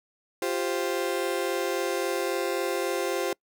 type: chord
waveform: 35% pulse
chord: F suspended second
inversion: none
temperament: just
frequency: 349.2 / 392.9 / 523.8 Hz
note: F4 / G4 / C5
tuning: 0 / +4 / +2 cents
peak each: -29 dBFS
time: 0.42-3.33 s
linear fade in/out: 2 ms
effects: noise-tail reverb RT60 0.1 s tail -26 dB re dry